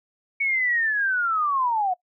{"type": "linear sweep", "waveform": "sine", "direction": "down", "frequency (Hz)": [2238, 711], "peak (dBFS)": -20, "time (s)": [0.4, 1.94], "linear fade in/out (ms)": 10, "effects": ["noise-tail reverb RT60 0.1 s tail -21 dB re dry"]}